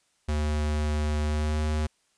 square tone with pitch glide, 75.3 to 76.62 Hz, D2 to D#2, +44 to -26 cents, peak -25 dBFS, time 0.28-1.87 s, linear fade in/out 10 ms, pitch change +30 cents, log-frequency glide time 1.27-1.61 s, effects white hiss -69 dBFS RMS until 2.17 s + resampled to 22050 Hz

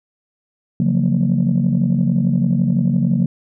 sine chord, Gb major seventh, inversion second, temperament just, 138.75 / 173.43 / 185 / 231.2 Hz, Db3 / F3 / Gb3 / Bb3, +2 / -12 / 0 / -14 cents, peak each -18 dBFS, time 0.8-3.26 s, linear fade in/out 2 ms, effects tanh soft clip ceiling -7 dBFS

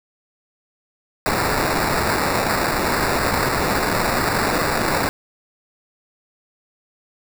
blue noise with sample-and-hold, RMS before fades -20 dBFS, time 1.26-5.09 s, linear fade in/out 0 ms, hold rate 3150 Hz, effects none

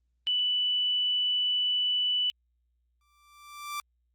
sine tone, 2975 Hz, F#7, 9 cents sharp, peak -24 dBFS, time 0.27-2.3 s, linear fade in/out 0 ms
sawtooth tone with exponential growth, 1174.7 Hz, D6, in tune, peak -27 dBFS, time 3.01-3.8 s, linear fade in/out 1 ms, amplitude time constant 170 ms
effects added 60 Hz sine -70 dBFS peak until 4.14 s + Opus 32 kbps

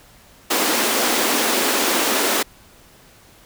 pink high-pass noise, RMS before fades -19 dBFS, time 0.5-2.43 s, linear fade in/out 10 ms, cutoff 230 Hz, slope 48 dB/octave, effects pink hiss -49 dBFS RMS until 3.45 s

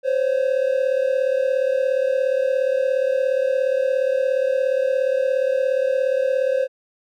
triangle tone pair together, 517.3 / 554.4 Hz, C5 / C#5, -20 / 0 cents, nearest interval minor second, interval 120 cents, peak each -17 / -20 dBFS, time 0.03-6.68 s, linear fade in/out 50 ms, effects none

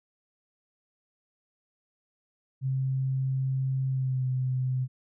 sine tone with pitch glide, 132.6 to 128.83 Hz, C3 to C3, +23 to -26 cents, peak -25 dBFS, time 2.61-4.88 s, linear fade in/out 50 ms, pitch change -49 cents, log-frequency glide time 3.88-4.25 s, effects none

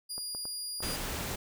25% pulse tone, 4844 Hz, D#8, 47 cents flat, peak -31 dBFS, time 0.09-0.97 s, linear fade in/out 20 ms
clicks, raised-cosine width 1 ms, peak -31 dBFS, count 6, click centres 0.18 / 0.349 / 0.454 / 0.805 / 0.847 / 0.893 s
pink noise, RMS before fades -36 dBFS, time 0.82-1.36 s, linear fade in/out 10 ms
effects none

